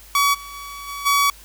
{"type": "tone with level steps", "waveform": "sawtooth", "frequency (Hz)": 1134, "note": "C#6", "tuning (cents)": 39, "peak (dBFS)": [-11, -31, -29, -25, -11], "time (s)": [0.15, 1.3], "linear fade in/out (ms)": 2, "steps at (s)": [0.33, 0.53, 0.87, 1.05], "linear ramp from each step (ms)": 20, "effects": ["added 50 Hz sine -46 dBFS peak until 1.44 s", "white hiss -46 dBFS RMS until 1.44 s"]}